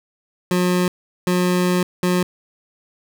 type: tone bursts at uneven times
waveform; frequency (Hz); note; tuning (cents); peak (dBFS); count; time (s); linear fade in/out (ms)
25% pulse; 180; F#3; -47; -12; 3; 0.51-0.88 / 1.27-1.83 / 2.03-2.23; 2
effects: none